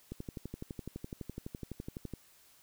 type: click train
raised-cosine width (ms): 3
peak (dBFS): -27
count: 25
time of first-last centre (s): 0.12-2.137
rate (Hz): 11.9
effects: white hiss -63 dBFS RMS until 2.62 s